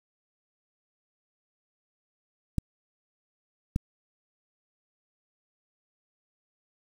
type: clicks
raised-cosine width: 5 ms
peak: -13 dBFS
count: 2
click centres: 2.583 / 3.761 s
effects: 7-bit